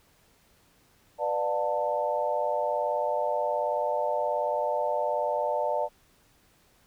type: chord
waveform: sine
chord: B half-diminished seventh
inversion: none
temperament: just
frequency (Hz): 493.9 / 592.7 / 711.2 / 889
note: B4 / D5 / F5 / A5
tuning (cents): 0 / +16 / +31 / +18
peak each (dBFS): -33 / -28 / -33 / -30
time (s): 1.18-5.89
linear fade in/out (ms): 50
effects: pink hiss -63 dBFS RMS until 6.86 s